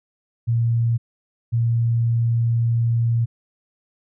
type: tone pair in turn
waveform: sine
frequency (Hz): 116.54 / 116.54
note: A#2 / A#2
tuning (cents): 0 / 0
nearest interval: unison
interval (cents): 0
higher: neither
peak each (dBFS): -16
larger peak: neither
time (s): 0.47-0.98 / 1.52-3.26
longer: second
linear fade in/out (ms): 20
effects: none